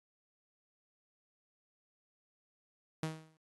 sawtooth tone with exponential decay, 158.4 Hz, D#3, 31 cents sharp, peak -28 dBFS, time 3.03-3.37 s, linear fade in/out 2 ms, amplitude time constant 73 ms, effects AAC 32 kbps

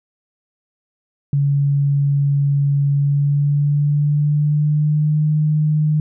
sine tone with pitch glide, 141.5 to 152.53 Hz, C#3 to D#3, +36 to -34 cents, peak -13 dBFS, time 1.33-6 s, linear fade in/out 2 ms, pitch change +130 cents, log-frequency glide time 2.91-5.28 s, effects none

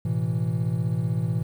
triangle chord, A suspended second, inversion none, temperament equal with one note detuned, 110 / 125.92 / 164.81 Hz, A2 / B2 / E3, 0 / +34 / 0 cents, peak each -25 dBFS, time 0.05-1.43 s, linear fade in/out 5 ms, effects 9-bit

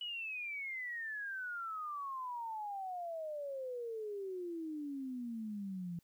sine exponential sweep, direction down, 2960 to 167.9 Hz, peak -39 dBFS, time 0.01-5.99 s, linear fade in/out 2 ms, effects white hiss -75 dBFS RMS until 6.03 s

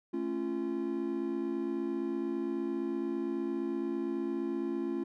triangle chord, A augmented, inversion none, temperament just, 220 / 275 / 343.8 Hz, A3 / C#4 / E#4, 0 / -14 / -27 cents, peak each -37 / -34 / -32 dBFS, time 0.13-5.04 s, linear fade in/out 10 ms, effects none

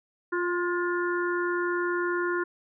harmonic tone with a mistuned harmonic, 350.5 Hz, F4, 6 cents sharp, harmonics 1 / 3 / 4 / 5, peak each -27 / -33 / -31 / -36 dBFS, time 0.32-2.44 s, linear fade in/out 10 ms, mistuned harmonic 4, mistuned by +31 cents, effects none

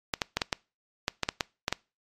clicks, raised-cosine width 0.2 ms, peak -8 dBFS, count 11, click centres 0.138 / 0.218 / 0.37 / 0.418 / 0.528 / 1.081 / 1.233 / 1.289 / 1.408 / 1.681 / 1.726 s, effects noise-tail reverb RT60 0.3 s tail -24 dB re dry + MP3 64 kbps

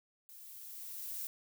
violet noise with level ramp, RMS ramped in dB -54 to -40 dBFS, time 0.29-1.27 s, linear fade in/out 0 ms, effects none

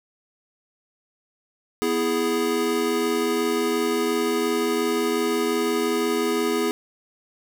square chord, E major, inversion second, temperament equal, 246.9 / 329.6 / 415.3 Hz, B3 / E4 / G#4, 0 / 0 / 0 cents, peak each -28 / -27 / -24 dBFS, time 1.82-6.71 s, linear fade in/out 0 ms, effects none

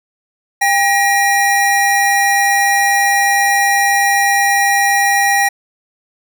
square tone pair together, 799.3 / 1901 Hz, G5 / A#6, +33 / +33 cents, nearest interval octave + minor third, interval 1500 cents, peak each -14 dBFS, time 0.61-5.49 s, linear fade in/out 10 ms, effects none

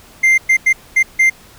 triangle tone bursts at uneven times, 2093 Hz, C7, in tune, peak -6 dBFS, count 5, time 0.23-0.38 / 0.49-0.57 / 0.66-0.73 / 0.96-1.03 / 1.19-1.3 s, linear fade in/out 10 ms, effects pink hiss -43 dBFS RMS until 1.58 s

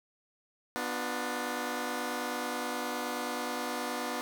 10% pulse chord, B diminished, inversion none, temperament just, 246.9 / 296.3 / 355.6 Hz, B3 / D4 / F4, 0 / +15 / +31 cents, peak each -27 / -30 / -31 dBFS, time 0.76-4.21 s, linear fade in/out 0 ms, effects none

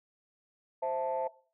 sine chord, A minor, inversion first, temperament equal, 523.3 / 659.3 / 880 Hz, C5 / E5 / A5, 0 / 0 / 0 cents, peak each -33 dBFS, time 0.82-1.28 s, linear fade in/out 10 ms, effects noise-tail reverb RT60 0.4 s tail -19 dB re dry + tanh soft clip ceiling -23 dBFS

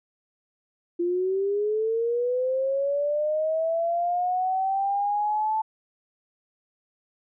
sine linear sweep, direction up, 342.5 to 880 Hz, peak -22 dBFS, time 0.99-5.62 s, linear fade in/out 10 ms, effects none

